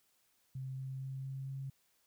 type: tone with pitch steps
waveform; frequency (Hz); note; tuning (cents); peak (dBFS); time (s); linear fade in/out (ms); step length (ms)
sine; 131.9 / 132.74 / 133.59 / 134.44 / 135.3; C3 / C3 / C3 / C3 / C#3; +14 / +25 / +36 / +47 / -42; -39; 0.55-1.7; 5; 230
effects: white hiss -74 dBFS RMS until 2.06 s